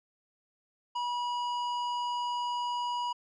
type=tone with hard clipping; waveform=triangle; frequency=970 Hz; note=B5; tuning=31 cents flat; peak=-32 dBFS; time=0.95-3.13 s; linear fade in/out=10 ms; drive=16 dB; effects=low-pass 6000 Hz 12 dB/octave